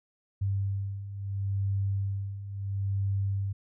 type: beating tone pair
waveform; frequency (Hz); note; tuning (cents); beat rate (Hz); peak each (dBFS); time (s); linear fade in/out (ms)
sine; 98 / 98.74; G2 / G2; 0 / +13; 0.74; -34 / -29; 0.41-3.53; 10
effects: none